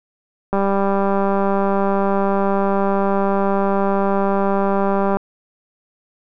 click train, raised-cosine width 1 ms, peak -6 dBFS, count 915, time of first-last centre 0.53-5.17 s, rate 197 Hz, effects none

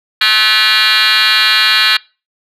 sine tone with frequency modulation, 2831 Hz, F7, 23 cents sharp, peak -5 dBFS, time 0.21-1.97 s, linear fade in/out 5 ms, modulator 220 Hz, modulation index 6.8, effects noise-tail reverb RT60 0.3 s tail -24 dB re dry + tanh soft clip ceiling -6 dBFS

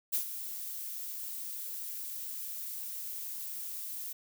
violet noise with ADSR envelope, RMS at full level -29 dBFS, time 0.12-4.13 s, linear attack 21 ms, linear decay 97 ms, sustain -11 dB, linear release 7 ms, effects none

